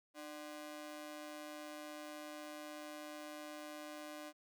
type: ring-modulated tone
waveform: sawtooth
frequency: 448.7 Hz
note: A4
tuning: 34 cents sharp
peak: -40 dBFS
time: 0.14-4.33 s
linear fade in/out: 50 ms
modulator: 146 Hz
effects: none